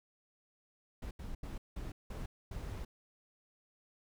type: noise bursts at uneven times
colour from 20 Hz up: brown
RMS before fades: -42 dBFS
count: 6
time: 1.02-1.11 / 1.19-1.35 / 1.43-1.58 / 1.76-1.92 / 2.1-2.26 / 2.51-2.85 s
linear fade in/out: 5 ms
effects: none